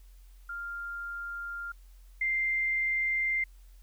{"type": "tone pair in turn", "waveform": "sine", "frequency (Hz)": [1396.9, 2093], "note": ["F6", "C7"], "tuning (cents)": [0, 0], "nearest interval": "perfect fifth", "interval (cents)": 700, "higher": "second", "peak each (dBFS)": [-35, -26], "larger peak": "second", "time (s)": [[0.49, 1.72], [2.21, 3.44]], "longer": "neither", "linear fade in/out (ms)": 5, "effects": ["added 44 Hz sine -50 dBFS peak until 3.82 s", "white hiss -67 dBFS RMS until 3.82 s"]}